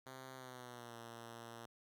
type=tone with pitch glide; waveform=5% pulse; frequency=130.81 to 116.54 Hz; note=C3 to A#2; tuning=0 to 0 cents; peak=-39 dBFS; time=0.06-1.66 s; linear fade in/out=5 ms; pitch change=-200 cents; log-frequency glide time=0.35-0.97 s; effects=none